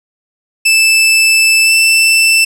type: tone with pitch glide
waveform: sawtooth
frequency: 2637 to 2661 Hz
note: E7 to E7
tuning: 0 to +16 cents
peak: -3 dBFS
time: 0.65-2.45 s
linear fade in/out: 10 ms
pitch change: +16 cents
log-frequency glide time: 1.64-1.72 s
effects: low-pass 12000 Hz 12 dB/octave